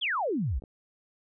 sine exponential sweep, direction down, 3563 to 50 Hz, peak -26 dBFS, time 0.01-0.6 s, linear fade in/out 20 ms
clicks, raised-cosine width 2 ms, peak -33 dBFS, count 2, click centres 0.622 / 0.638 s
effects none

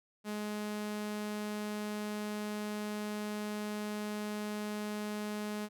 sawtooth tone, 210 Hz, G#3, 19 cents sharp, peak -32 dBFS, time 0.24-5.69 s, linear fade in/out 50 ms, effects none

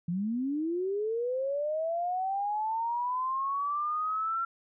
sine linear sweep, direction up, 164.81 to 1364 Hz, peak -28 dBFS, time 0.08-4.45 s, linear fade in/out 5 ms, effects none

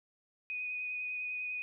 sine tone with vibrato, 2489 Hz, D#7, in tune, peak -35 dBFS, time 0.5-1.62 s, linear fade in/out 0 ms, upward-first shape triangle, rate 10 Hz, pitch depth 18 cents each way, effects none

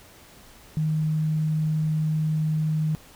sine tone, 155.56 Hz, D#3, in tune, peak -21 dBFS, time 0.77-2.95 s, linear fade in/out 0 ms, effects pink hiss -50 dBFS RMS until 3.15 s

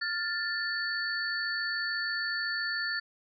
sine tone cluster, 1403 / 1767 / 4473 Hz, F6 / A6 / C#8, +8 / +7 / +15 cents, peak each -36 / -31 / -35 dBFS, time 0.01-3 s, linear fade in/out 10 ms, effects MP3 96 kbps

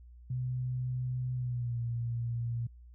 sine tone with pitch glide, 126.3 to 117.84 Hz, B2 to A#2, +39 to +19 cents, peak -31 dBFS, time 0.3-2.67 s, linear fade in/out 5 ms, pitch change -120 cents, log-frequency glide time 1.34-1.8 s, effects added 60 Hz sine -50 dBFS peak until 2.94 s

